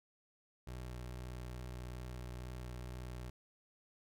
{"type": "tone with vibrato", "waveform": "25% pulse", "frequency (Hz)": 61.74, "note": "B1", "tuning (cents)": 0, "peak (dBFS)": -40, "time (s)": [0.67, 3.3], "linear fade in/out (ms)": 5, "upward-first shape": "triangle", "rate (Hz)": 2.3, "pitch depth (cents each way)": 14, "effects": []}